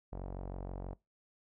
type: tone with low-pass filter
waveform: sawtooth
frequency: 46.27 Hz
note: F#1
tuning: 1 cent sharp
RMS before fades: -42 dBFS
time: 0.12-0.94 s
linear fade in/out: 10 ms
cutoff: 730 Hz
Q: 1.8
effects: noise-tail reverb RT60 0.2 s tail -21 dB re dry